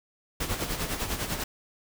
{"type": "noise with tremolo", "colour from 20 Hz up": "pink", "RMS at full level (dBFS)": -29, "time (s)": [0.4, 1.44], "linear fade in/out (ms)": 5, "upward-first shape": "sine", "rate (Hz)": 10, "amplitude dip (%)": 60, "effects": []}